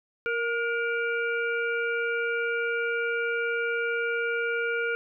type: harmonic tone with a mistuned harmonic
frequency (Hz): 466.2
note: A#4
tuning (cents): 0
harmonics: 1 / 3 / 5 / 6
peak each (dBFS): -29 / -28 / -34 / -44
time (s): 0.26-4.95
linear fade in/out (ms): 0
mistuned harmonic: 3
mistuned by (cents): +34
effects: none